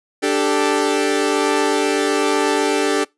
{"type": "chord", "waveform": "sawtooth", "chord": "D suspended fourth", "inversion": "none", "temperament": "equal", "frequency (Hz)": [293.7, 392, 440], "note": ["D4", "G4", "A4"], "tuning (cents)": [0, 0, 0], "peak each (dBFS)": -16, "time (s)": [0.22, 3.05], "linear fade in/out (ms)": 20, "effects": ["noise-tail reverb RT60 0.2 s tail -24 dB re dry", "resampled to 24000 Hz"]}